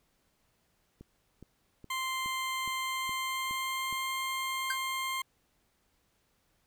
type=click train; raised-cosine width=3 ms; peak=-35 dBFS; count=8; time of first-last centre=1.01-3.927 s; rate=2.4 Hz
type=tone with pitch glide; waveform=20% pulse; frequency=1046.5 to 1056.8 Hz; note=C6 to C6; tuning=0 to +17 cents; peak=-27 dBFS; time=1.9-5.22 s; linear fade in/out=5 ms; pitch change=+17 cents; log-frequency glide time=2.75-4.13 s
type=tone with exponential decay; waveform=square; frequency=1568 Hz; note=G6; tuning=in tune; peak=-28 dBFS; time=4.7-4.78 s; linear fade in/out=5 ms; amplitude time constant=16 ms
effects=pink hiss -73 dBFS RMS until 6.66 s